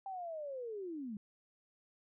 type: linear sweep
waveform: sine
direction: down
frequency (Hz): 791 to 196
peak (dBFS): -40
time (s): 0.06-1.17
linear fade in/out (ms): 2
effects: none